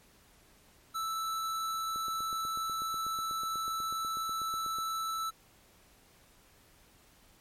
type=tone; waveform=square; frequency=1318.5 Hz; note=E6; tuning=in tune; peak=-33 dBFS; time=0.94-5.31 s; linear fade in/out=20 ms
type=click train; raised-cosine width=2 ms; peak=-36 dBFS; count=24; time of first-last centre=1.96-4.786 s; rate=8.14 Hz
effects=pink hiss -62 dBFS RMS until 7.4 s + MP3 64 kbps